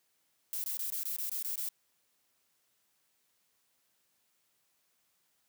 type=noise bursts; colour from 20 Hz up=violet; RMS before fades=-36 dBFS; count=9; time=0.53-1.688 s; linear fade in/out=0 ms; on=110 ms; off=21 ms; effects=white hiss -75 dBFS RMS until 5.48 s + high-pass 80 Hz 12 dB/octave